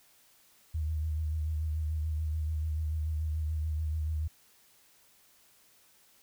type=tone with vibrato; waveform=sine; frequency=77.78 Hz; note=D#2; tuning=in tune; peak=-29 dBFS; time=0.74-4.28 s; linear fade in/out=10 ms; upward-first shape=sine; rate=6.9 Hz; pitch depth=39 cents each way; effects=white hiss -63 dBFS RMS until 6.22 s